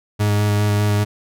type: tone with vibrato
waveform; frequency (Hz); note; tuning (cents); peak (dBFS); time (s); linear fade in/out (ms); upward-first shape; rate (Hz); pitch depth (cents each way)
40% pulse; 103.83; G#2; 0; -14; 0.19-1.05; 20; square; 5; 10
effects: none